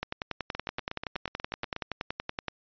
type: two click trains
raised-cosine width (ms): 0.3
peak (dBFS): -18 / -15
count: 11 / 27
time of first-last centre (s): 0.55-1.764 / 0.03-2.483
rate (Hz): 8.24 / 10.6
effects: resampled to 11025 Hz